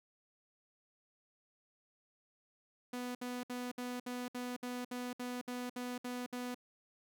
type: tone bursts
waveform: sawtooth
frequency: 247.2 Hz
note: B3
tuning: 2 cents sharp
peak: -35 dBFS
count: 13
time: 2.93-6.546 s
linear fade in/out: 5 ms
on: 220 ms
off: 63 ms
effects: none